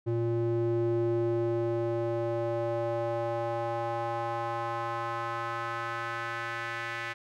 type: tone with band-pass filter sweep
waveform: square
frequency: 116.54 Hz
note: A#2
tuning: in tune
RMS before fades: -31 dBFS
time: 0.06-7.14 s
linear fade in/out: 20 ms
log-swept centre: 270 to 1900 Hz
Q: 2.2
effects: none